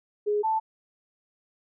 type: tone pair in turn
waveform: sine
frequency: 416.4 / 881.3 Hz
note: G#4 / A5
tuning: +5 / +3 cents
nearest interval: octave + minor second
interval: 1298 cents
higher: second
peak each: -22 dBFS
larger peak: neither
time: 0.26-0.43 / 0.43-0.6 s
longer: neither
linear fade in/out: 20 ms
effects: none